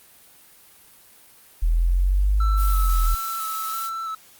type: exponential two-way sweep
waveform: sine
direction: up then down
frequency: 39.91 to 52.2 to 39.91 Hz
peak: -16 dBFS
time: 1.62-3.15 s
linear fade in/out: 10 ms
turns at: 2.44 s
type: tone with vibrato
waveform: triangle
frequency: 1318.5 Hz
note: E6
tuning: in tune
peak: -25 dBFS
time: 2.4-4.15 s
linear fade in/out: 5 ms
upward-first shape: square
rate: 1.5 Hz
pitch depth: 19 cents each way
type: noise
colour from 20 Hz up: blue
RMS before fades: -33 dBFS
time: 2.56-3.91 s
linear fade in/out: 50 ms
effects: white hiss -51 dBFS RMS until 4.39 s + Opus 32 kbps